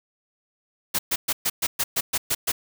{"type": "noise bursts", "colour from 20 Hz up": "white", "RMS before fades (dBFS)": -23, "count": 10, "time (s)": [0.94, 2.52], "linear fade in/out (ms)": 10, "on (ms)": 50, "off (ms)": 120, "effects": []}